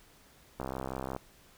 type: click train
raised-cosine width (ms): 1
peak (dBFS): -22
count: 38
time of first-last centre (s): 0.6-1.164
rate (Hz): 65.6
effects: pink hiss -60 dBFS RMS until 1.57 s